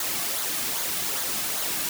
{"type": "noise with flanger", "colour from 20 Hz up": "white", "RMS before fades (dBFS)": -28, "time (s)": [0, 1.89], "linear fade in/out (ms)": 2, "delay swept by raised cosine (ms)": [0.36, 2.16], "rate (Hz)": 2.5, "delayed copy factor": -0.5, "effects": []}